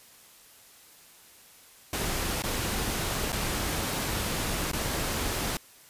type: noise with dropouts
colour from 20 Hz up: pink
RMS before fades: -30 dBFS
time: 1.93-5.57 s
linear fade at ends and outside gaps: 2 ms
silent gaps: 2.422-2.437 / 3.321-3.327 / 4.716-4.732 s
effects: white hiss -54 dBFS RMS until 5.89 s + resampled to 32000 Hz